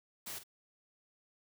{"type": "noise with echo", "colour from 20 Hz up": "white", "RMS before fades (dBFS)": -43, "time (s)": [0.26, 0.39], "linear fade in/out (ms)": 10, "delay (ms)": 47, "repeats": 1, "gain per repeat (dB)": -11, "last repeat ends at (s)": 0.437, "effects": []}